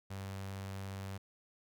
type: tone with notch filter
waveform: sawtooth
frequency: 97.2 Hz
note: G2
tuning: 14 cents flat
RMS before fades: -43 dBFS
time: 0.1-1.18 s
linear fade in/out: 10 ms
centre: 320 Hz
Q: 1.9
effects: none